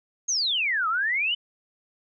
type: exponential two-way sweep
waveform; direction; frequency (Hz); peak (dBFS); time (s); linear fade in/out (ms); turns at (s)
sine; down then up; 6645 to 1244.5 to 3059; -22; 0.28-1.35; 10; 0.88
effects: none